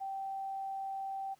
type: tone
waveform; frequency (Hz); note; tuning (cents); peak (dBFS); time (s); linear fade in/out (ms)
sine; 778; G5; -13; -36; 0-1.35; 20
effects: pink hiss -68 dBFS RMS until 1.39 s + high-pass 150 Hz 12 dB/octave